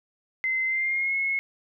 sine tone with pitch glide, 2063 to 2176 Hz, C7 to C#7, -25 to -33 cents, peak -23 dBFS, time 0.44-1.39 s, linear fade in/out 0 ms, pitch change +92 cents, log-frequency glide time 0.66-1.15 s, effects none

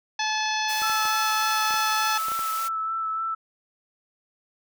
harmonic tone, 863 Hz, A5, 34 cents flat, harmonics 1 / 2 / 3 / 4 / 5 / 6 / 7, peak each -27 / -30 / -32 / -33 / -34 / -35 / -35 dBFS, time 0.19-2.18 s, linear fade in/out 5 ms
white high-pass noise, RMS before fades -35 dBFS, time 0.68-2.69 s, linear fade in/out 20 ms, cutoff 520 Hz, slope 24 dB/octave
clicks, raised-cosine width 0.5 ms, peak -22 dBFS, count 8, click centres 0.819 / 0.898 / 1.054 / 1.708 / 1.741 / 2.284 / 2.318 / 2.392 s
sine tone with vibrato, 1318.5 Hz, E6, in tune, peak -25 dBFS, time 0.82-3.35 s, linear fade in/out 10 ms, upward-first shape sine, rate 3.4 Hz, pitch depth 17 cents each way
effects none

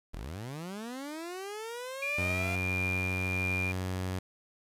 sawtooth linear sweep, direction up, 32.06 to 698.5 Hz, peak -34 dBFS, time 0.13-2.56 s, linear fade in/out 10 ms
sine tone with tremolo, 2400 Hz, D7, 37 cents sharp, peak -30 dBFS, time 2.02-3.72 s, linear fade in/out 5 ms, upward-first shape sine, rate 1.5 Hz, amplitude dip 30%
sawtooth tone with pitch glide, 91.9 to 92.7 Hz, F#2 to F#2, -11 to +4 cents, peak -28 dBFS, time 2.18-4.19 s, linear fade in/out 5 ms, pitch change +15 cents, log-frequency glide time 2.4-2.86 s
effects resampled to 32000 Hz + 9-bit

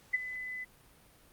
sine tone with ADSR envelope, 2008 Hz, B6, 28 cents sharp, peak -23 dBFS, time 0.13-0.65 s, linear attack 15 ms, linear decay 22 ms, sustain -14 dB, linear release 20 ms, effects pink hiss -61 dBFS RMS until 1.32 s + Opus 48 kbps

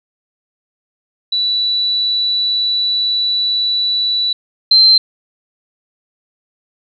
sine tone pair in turn, 3951 / 4118 Hz, B7 / C8, 0 / -28 cents, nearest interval minor second, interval 72 cents, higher second, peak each -13 / -5 dBFS, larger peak second, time 1.32-4.33 / 4.71-4.98 s, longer first, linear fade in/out 5 ms, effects none

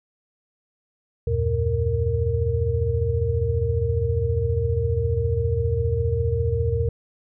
sine tone cluster, 77.4 / 92.2 / 117.3 / 463.2 Hz, D#2 / F#2 / A#2 / A#4, -9 / -6 / +11 / -11 cents, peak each -25 dBFS, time 1.27-6.89 s, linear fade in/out 5 ms, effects none

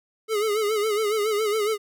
square tone with vibrato, 425.3 Hz, G#4, 41 cents sharp, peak -22 dBFS, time 0.28-1.78 s, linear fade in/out 50 ms, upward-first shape sine, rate 7.2 Hz, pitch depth 79 cents each way, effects none

